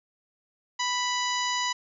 harmonic tone with a mistuned harmonic, 987.8 Hz, B5, in tune, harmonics 1 / 2 / 3 / 4 / 5 / 6 / 7, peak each -29 / -32 / -34 / -35 / -36 / -37 / -37 dBFS, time 0.79-1.73 s, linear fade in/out 10 ms, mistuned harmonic 6, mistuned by +18 cents, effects none

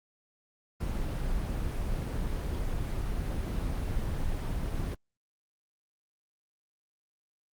brown noise, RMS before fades -31 dBFS, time 0.8-4.95 s, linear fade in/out 10 ms, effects Opus 24 kbps

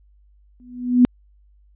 sine tone with exponential growth, 246.9 Hz, B3, in tune, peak -6 dBFS, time 0.6-1.05 s, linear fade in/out 0 ms, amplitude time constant 96 ms, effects added 50 Hz sine -51 dBFS peak until 1.75 s + resampled to 8000 Hz

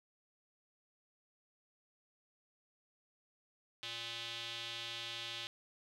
square tone with band-pass filter, 116.54 Hz, A#2, in tune, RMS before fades -44 dBFS, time 3.83-5.47 s, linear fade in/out 0 ms, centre 3400 Hz, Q 3.4, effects none

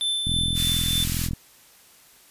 square tone with tremolo, 3534 Hz, A7, 7 cents sharp, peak -22 dBFS, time 0.01-1.04 s, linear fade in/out 0 ms, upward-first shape triangle, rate 3.3 Hz, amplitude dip 40%
click train, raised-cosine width 5 ms, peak -16 dBFS, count 46, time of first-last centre 0.27-1.334 s, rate 42.3 Hz
white high-pass noise, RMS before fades -29 dBFS, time 0.54-1.3 s, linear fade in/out 50 ms, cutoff 1800 Hz, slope 12 dB/octave
effects white hiss -53 dBFS RMS until 2.3 s + resampled to 32000 Hz

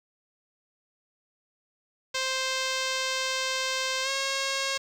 5% pulse tone with pitch glide, 523.3 to 543 Hz, C5 to C#5, 0 to -36 cents, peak -15 dBFS, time 2.14-4.78 s, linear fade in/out 10 ms, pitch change +64 cents, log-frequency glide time 4.03-4.09 s, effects low-pass 8000 Hz 12 dB/octave + 8-bit

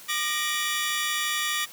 sawtooth tone cluster, 1205 / 1874 / 2338 / 2965 / 3433 Hz, D6 / A#6 / D7 / F#7 / A7, +44 / +9 / -8 / +3 / -43 cents, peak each -28 / -26 / -31 / -31 / -29 dBFS, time 0.08-1.66 s, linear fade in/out 20 ms, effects white hiss -46 dBFS RMS until 1.72 s + high-pass 100 Hz 12 dB/octave

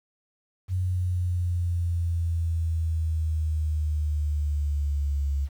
sine exponential sweep, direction down, 92.2 to 69.5 Hz, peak -23 dBFS, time 0.68-5.49 s, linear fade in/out 50 ms, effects 9-bit

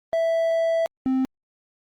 triangle tone pair in turn, 659.3 / 261.6 Hz, E5 / C4, 0 / 0 cents, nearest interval octave + major third, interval 1600 cents, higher first, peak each -17 dBFS, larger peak neither, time 0.13-0.86 / 1.06-1.25 s, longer first, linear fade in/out 0 ms, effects Opus 32 kbps

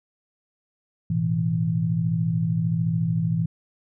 sine chord, A suspended second, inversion none, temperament equal, 110 / 123.47 / 164.81 Hz, A2 / B2 / E3, 0 / 0 / 0 cents, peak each -27 / -28 / -22 dBFS, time 1.1-3.46 s, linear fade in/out 5 ms, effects none

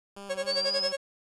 10% pulse tone with vibrato, 195.5 Hz, G3, 4 cents flat, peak -33 dBFS, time 0.16-0.93 s, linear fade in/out 10 ms, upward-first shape square, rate 3.9 Hz, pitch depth 33 cents each way
45% pulse tone with tremolo, 550 Hz, C#5, 14 cents flat, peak -26 dBFS, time 0.29-0.97 s, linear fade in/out 20 ms, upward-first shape sine, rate 11 Hz, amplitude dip 100%
sine exponential sweep, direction up, 4435 to 5300 Hz, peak -27 dBFS, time 0.46-0.93 s, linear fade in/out 50 ms
effects resampled to 24000 Hz + 9-bit

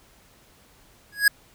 square tone with exponential growth, 1661.2 Hz, G#6, in tune, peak -11 dBFS, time 1.12-1.28 s, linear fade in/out 5 ms, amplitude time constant 33 ms, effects pink hiss -56 dBFS RMS until 1.54 s

